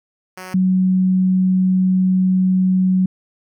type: tone pair in turn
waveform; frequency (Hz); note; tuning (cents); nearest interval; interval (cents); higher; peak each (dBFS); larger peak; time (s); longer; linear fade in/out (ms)
5% pulse / sine; 185 / 186.03; F#3 / F#3; 0 / +10; unison; 10; second; -20 / -12; second; 0.37-0.54 / 0.54-3.06; second; 5
effects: none